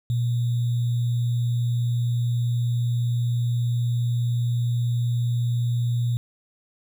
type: tone with sample-and-hold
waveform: sine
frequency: 119.6 Hz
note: A#2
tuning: 45 cents sharp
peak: -20 dBFS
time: 0.1-6.17 s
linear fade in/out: 0 ms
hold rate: 3675 Hz
effects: none